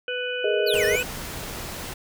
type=harmonic tone; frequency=496.4 Hz; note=B4; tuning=9 cents sharp; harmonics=1 / 3 / 5 / 6; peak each=-29 / -31 / -34 / -33 dBFS; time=0.08-1.03 s; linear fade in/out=2 ms
type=chord; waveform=sine; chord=Ab suspended second; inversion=none; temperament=equal with one note detuned; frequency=415.3 / 464.3 / 622.3 Hz; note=Ab4 / Bb4 / Eb5; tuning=0 / -7 / 0 cents; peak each=-23 / -27 / -26 dBFS; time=0.44-0.96 s; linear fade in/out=5 ms
type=exponential two-way sweep; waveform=square; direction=down then up; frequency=4800 to 1719 to 2690 Hz; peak=-25 dBFS; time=0.66-1.03 s; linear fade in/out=20 ms; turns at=0.85 s
type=noise; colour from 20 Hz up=pink; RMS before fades=-34 dBFS; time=0.73-1.94 s; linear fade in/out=10 ms
effects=none